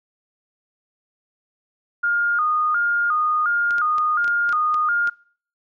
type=tone with vibrato; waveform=sine; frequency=1319 Hz; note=E6; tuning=1 cent sharp; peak=-17 dBFS; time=2.03-5.1 s; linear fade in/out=10 ms; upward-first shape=square; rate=1.4 Hz; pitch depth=120 cents each way
type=clicks; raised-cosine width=0.2 ms; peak=-19 dBFS; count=9; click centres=3.708 / 3.783 / 3.983 / 4.244 / 4.279 / 4.492 / 4.526 / 4.743 / 5.074 s
effects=noise-tail reverb RT60 0.5 s tail -24 dB re dry